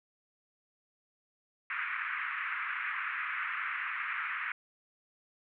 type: band-pass noise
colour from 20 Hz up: pink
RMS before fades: -36 dBFS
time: 1.7-4.52 s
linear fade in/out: 2 ms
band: 1200 to 2400 Hz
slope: 48 dB/octave
effects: none